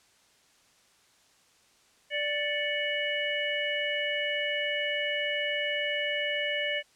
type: harmonic tone with a mistuned harmonic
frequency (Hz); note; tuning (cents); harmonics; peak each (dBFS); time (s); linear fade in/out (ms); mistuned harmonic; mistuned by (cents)
587; D5; -1; 1 / 3 / 4 / 5; -33 / -33 / -33 / -33; 2.1-6.83; 50; 4; -92
effects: white hiss -63 dBFS RMS until 6.95 s + low-pass 8000 Hz 12 dB/octave